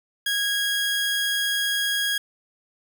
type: tone pair together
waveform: 45% pulse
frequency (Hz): 1645 / 3290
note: G#6 / G#7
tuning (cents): -17 / -17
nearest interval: octave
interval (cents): 1200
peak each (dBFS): -25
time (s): 0.26-2.18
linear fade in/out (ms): 5
effects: none